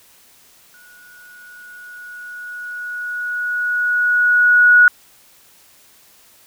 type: tone with exponential growth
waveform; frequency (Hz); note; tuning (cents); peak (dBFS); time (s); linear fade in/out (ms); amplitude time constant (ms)
sine; 1460; F#6; -24; -5; 0.74-4.88; 1; 900
effects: white hiss -50 dBFS RMS until 6.46 s